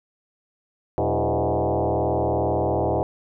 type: tone with frequency modulation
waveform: sine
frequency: 123.47 Hz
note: B2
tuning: in tune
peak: -19 dBFS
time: 0.98-3.03 s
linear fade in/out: 0 ms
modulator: 103 Hz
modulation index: 6.9
effects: none